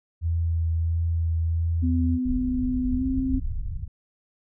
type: tone with vibrato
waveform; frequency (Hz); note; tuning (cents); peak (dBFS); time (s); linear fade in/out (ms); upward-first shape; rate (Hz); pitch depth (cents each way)
sine; 82.8; E2; +8; -21; 0.21-2.19; 50; triangle; 1.5; 19
type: tone with pitch glide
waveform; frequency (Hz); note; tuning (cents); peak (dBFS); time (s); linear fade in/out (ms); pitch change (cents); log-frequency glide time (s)
sine; 253.3 to 262.5; B3 to C4; +44 to +6; -23; 1.82-3.4; 20; +62; 2.97-3.04
type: low-pass noise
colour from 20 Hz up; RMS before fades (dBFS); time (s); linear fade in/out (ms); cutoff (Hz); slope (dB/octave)
pink; -29; 2.25-3.88; 5; 100; 24
effects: none